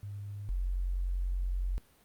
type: tone pair in turn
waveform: sine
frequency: 101.3 / 45.24 Hz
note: G#2 / F#1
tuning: -43 / -38 cents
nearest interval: octave + major second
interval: 1395 cents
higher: first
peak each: -38 / -29 dBFS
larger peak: second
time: 0.03-0.49 / 0.49-1.78 s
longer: second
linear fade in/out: 0 ms
effects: pink hiss -64 dBFS RMS until 2.04 s + Opus 32 kbps